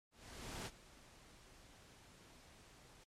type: noise with ADSR envelope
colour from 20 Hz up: pink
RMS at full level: -45 dBFS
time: 0.11-3.04 s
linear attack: 550 ms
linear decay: 44 ms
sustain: -17 dB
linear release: 6 ms
effects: low-pass 9000 Hz 12 dB/octave + MP3 64 kbps